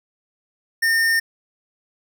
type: tone with hard clipping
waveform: sine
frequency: 1819 Hz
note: A#6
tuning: 43 cents flat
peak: -17 dBFS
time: 0.82-1.2 s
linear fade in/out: 10 ms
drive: 16 dB
effects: none